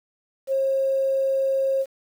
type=tone; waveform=sine; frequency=538 Hz; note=C5; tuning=48 cents sharp; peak=-19 dBFS; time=0.47-1.86 s; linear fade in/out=50 ms; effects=8-bit